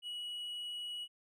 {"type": "tone", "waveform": "triangle", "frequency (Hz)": 2922, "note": "F#7", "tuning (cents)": -22, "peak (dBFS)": -38, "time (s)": [0.02, 1.08], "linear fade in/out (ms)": 50, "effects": []}